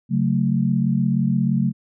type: chord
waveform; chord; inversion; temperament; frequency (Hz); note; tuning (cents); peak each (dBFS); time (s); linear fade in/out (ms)
sine; F# minor; second; just; 138.75 / 185 / 222; C#3 / F#3 / A3; +2 / 0 / +16; -21; 0.09-1.73; 50
effects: none